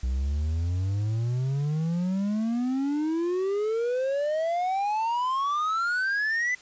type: exponential sweep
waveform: triangle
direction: up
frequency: 61.4 to 2023 Hz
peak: -22 dBFS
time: 0.03-6.55 s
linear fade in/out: 5 ms
effects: white hiss -51 dBFS RMS until 6.61 s + resampled to 16000 Hz